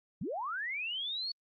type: linear sweep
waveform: sine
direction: up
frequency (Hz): 129.3 to 4476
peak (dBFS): -34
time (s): 0.21-1.32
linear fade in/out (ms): 5
effects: Opus 48 kbps